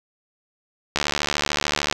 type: click train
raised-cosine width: 0.2 ms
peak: -3 dBFS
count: 72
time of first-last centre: 0.96-1.926 s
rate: 73.5 Hz
effects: none